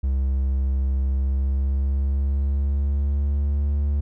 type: tone with pitch glide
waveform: triangle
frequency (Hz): 66.7 to 71.9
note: C2 to D2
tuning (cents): +34 to -36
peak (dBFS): -17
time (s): 0.03-4.01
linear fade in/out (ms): 10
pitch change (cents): +130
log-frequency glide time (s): 1.04-3.75
effects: none